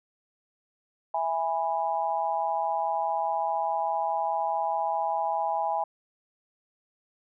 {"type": "chord", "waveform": "sine", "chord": "E major", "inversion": "none", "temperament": "just", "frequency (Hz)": [659.3, 824.1, 988.9], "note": ["E5", "G#5", "B5"], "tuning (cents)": [0, -14, 2], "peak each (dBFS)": [-31, -27, -32], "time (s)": [1.14, 5.84], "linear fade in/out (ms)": 5, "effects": []}